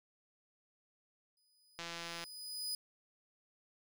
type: tone with exponential growth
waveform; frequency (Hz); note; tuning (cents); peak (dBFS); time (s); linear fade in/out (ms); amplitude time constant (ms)
sawtooth; 4978; D#8; 0; -33; 1.37-2.75; 2; 300
type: click train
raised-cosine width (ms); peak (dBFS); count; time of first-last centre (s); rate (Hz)
0.2; -26; 77; 1.79-2.24; 169
effects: none